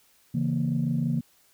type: chord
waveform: sine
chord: A# diminished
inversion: first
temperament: equal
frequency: 138.59 / 164.81 / 233.1 Hz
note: C#3 / E3 / A#3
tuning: 0 / 0 / 0 cents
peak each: -27 dBFS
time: 0.34-1.21 s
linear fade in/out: 10 ms
effects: tanh soft clip ceiling -16 dBFS + white hiss -62 dBFS RMS until 1.53 s